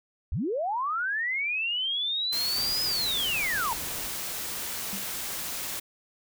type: linear two-way sweep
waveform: sine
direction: up then down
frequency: 47.77 to 5080 to 868 Hz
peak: -26 dBFS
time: 0.32-3.73 s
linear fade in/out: 0 ms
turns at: 2.83 s
type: noise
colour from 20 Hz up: white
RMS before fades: -34 dBFS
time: 2.32-5.8 s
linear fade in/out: 10 ms
type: noise bursts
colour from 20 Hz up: pink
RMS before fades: -43 dBFS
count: 8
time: 2.56-4.074 s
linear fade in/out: 0 ms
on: 170 ms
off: 22 ms
type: tone with exponential decay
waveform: sine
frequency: 195.9 Hz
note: G3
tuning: 1 cent flat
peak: -32 dBFS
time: 4.93-5.12 s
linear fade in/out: 0 ms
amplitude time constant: 40 ms
effects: none